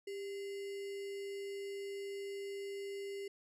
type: tone with sample-and-hold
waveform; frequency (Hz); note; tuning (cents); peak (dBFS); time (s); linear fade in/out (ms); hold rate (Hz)
sine; 396.9; G4; +22; -40; 0.07-3.28; 5; 2450
effects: low-pass 10000 Hz 12 dB/octave